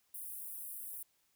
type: high-pass noise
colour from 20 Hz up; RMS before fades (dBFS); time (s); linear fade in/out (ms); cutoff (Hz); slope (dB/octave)
pink; -45; 0.14-1.03; 5; 9700; 48
effects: white hiss -75 dBFS RMS until 1.35 s